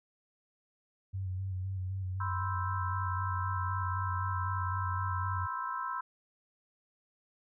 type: tone with vibrato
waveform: sine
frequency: 94.2 Hz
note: F#2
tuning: 32 cents sharp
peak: -33 dBFS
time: 1.13-5.47 s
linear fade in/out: 20 ms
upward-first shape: square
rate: 3.9 Hz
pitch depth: 32 cents each way
type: chord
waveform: sine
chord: C major seventh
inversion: third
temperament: equal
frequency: 987.8 / 1046.5 / 1318.5 / 1568 Hz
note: B5 / C6 / E6 / G6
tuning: 0 / 0 / 0 / 0 cents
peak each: -39 / -38 / -38 / -44 dBFS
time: 2.2-6.01 s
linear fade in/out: 5 ms
effects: none